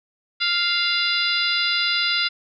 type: harmonic tone with a mistuned harmonic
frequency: 698.5 Hz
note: F5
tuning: in tune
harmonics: 2 / 3 / 4 / 5 / 6 / 7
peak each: -26 / -26 / -26 / -26 / -26 / -26 dBFS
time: 0.4-2.29 s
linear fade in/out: 20 ms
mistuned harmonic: 6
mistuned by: -62 cents
effects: none